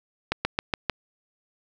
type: slowing click train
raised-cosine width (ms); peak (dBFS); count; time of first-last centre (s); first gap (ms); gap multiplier
0.3; -7; 5; 0.32-0.897; 130; 1.07
effects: none